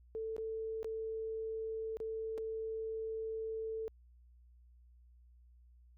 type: tone with dropouts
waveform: sine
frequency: 443.6 Hz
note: A4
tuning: 14 cents sharp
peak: -37 dBFS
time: 0.15-3.88 s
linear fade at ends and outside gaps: 0 ms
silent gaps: 0.365-0.381 / 0.83-0.845 / 1.97-2.002 / 2.378-2.382 s
effects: added 60 Hz sine -59 dBFS peak until 5.97 s